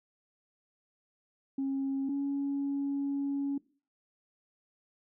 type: tone pair in turn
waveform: sine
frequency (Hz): 271.6 / 279.6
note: C#4 / C#4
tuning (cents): -35 / +15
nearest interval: minor second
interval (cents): 50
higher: second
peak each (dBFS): -28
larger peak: neither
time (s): 1.58-2.09 / 2.09-3.58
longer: second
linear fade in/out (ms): 5
effects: noise-tail reverb RT60 0.4 s tail -21 dB re dry + tanh soft clip ceiling -26 dBFS